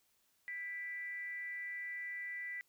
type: tone with frequency modulation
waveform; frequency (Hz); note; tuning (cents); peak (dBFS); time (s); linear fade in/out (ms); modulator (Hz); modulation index
sine; 1975.5; B6; 0; -40; 0.48-2.61; 0; 358; 0.33
effects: white hiss -75 dBFS RMS until 2.68 s